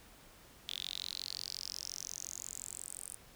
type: tone with high-pass filter sweep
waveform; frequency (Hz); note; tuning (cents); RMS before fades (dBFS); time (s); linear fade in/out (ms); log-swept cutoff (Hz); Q
sawtooth; 45.66; F#1; -22; -44; 0.68-3.15; 0; 3400 to 9200; 7.6
effects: pink hiss -59 dBFS RMS until 3.35 s